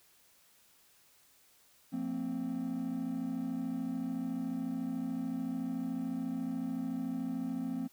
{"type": "chord", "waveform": "triangle", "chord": "F suspended fourth", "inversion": "none", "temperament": "equal with one note detuned", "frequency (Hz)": [174.61, 227.8, 261.6], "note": ["F3", "Bb3", "C4"], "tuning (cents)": [0, -40, 0], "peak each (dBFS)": [-39, -36, -33], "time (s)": [1.92, 7.88], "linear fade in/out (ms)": 20, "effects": ["tanh soft clip ceiling -26 dBFS", "white hiss -65 dBFS RMS until 7.92 s"]}